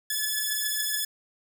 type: beating tone pair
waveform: 5% pulse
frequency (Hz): 1713 / 1720.1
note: A6 / A6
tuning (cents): -47 / -40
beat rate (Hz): 7.1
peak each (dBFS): -20 / -17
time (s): 0.1-1.05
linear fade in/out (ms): 5
effects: none